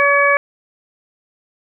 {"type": "harmonic tone", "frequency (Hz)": 567, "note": "C#5", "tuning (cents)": 39, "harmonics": [1, 2, 3, 4], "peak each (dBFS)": [-16, -16, -16, -16], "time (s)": [0, 0.37], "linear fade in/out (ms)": 0, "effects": []}